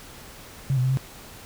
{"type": "tone with pitch steps", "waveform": "sine", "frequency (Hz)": [135.6, 126.2, 130.5, 132.8], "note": ["C#3", "B2", "C3", "C3"], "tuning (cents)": [-38, 38, -4, 26], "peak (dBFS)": -19, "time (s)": [0.7, 0.972], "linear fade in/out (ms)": 0, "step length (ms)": 68, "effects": ["pink hiss -44 dBFS RMS until 1.45 s"]}